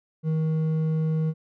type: tone with hard clipping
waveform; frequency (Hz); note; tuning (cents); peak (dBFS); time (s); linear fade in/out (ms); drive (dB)
sine; 158.2; D#3; +29; -23; 0.23-1.34; 50; 5
effects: none